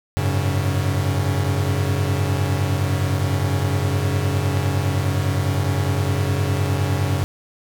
45% pulse chord, F# suspended second, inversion none, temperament equal with one note detuned, 94.06 / 103.83 / 138.59 Hz, F#2 / G#2 / C#3, +29 / 0 / 0 cents, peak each -21 / -25 / -23 dBFS, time 0.17-7.24 s, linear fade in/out 0 ms, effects none

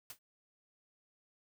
white noise with exponential decay, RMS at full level -42 dBFS, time 0.1-0.19 s, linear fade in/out 2 ms, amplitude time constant 19 ms, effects none

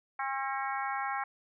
harmonic tone with a mistuned harmonic, 269.5 Hz, C#4, 49 cents flat, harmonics 3 / 4 / 5 / 6 / 7 / 8, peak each -35 / -37 / -39 / -41 / -42 / -43 dBFS, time 0.19-1.24 s, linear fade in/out 5 ms, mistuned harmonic 8, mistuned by +50 cents, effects none

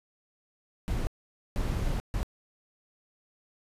brown noise bursts at uneven times, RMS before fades -29 dBFS, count 3, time 0.88-1.07 / 1.56-2 / 2.14-2.23 s, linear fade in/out 0 ms, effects resampled to 32000 Hz

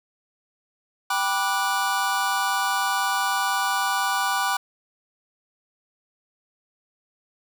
square chord, G major seventh, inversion none, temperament just, 784 / 980 / 1176 / 1470 Hz, G5 / B5 / D6 / F#6, 0 / -14 / +2 / -12 cents, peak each -28 dBFS, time 1.1-4.57 s, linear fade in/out 5 ms, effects none

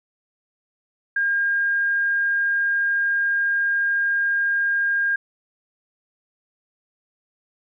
sine tone, 1613 Hz, G6, 49 cents sharp, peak -18 dBFS, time 1.16-5.16 s, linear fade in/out 5 ms, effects none

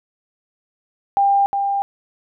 sine tone with echo, 797 Hz, G5, 28 cents sharp, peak -12 dBFS, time 1.17-1.46 s, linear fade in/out 0 ms, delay 360 ms, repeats 1, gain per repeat -5 dB, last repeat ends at 1.82 s, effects none

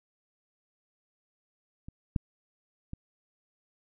clicks, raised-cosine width 5 ms, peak -30 / -14 / -25 dBFS, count 3, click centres 1.885 / 2.162 / 2.934 s, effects none

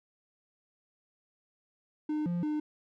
triangle tone with pitch steps, 303.8 / 174 / 302.4 Hz, D#4 / F3 / D#4, -41 / -6 / -49 cents, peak -27 dBFS, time 2.09-2.6 s, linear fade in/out 5 ms, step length 170 ms, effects none

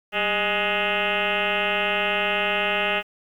sine tone with frequency modulation, 1676 Hz, G#6, 15 cents sharp, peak -20 dBFS, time 0.12-3.03 s, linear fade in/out 50 ms, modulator 212 Hz, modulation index 6.2, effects 9-bit

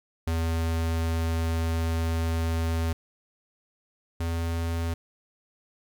square tone pair in turn, 82.2 / 83.4 Hz, E2 / E2, -4 / +21 cents, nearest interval unison, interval 25 cents, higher second, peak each -25 / -27 dBFS, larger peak first, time 0.27-2.93 / 4.2-4.94 s, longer first, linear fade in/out 5 ms, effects 11-bit

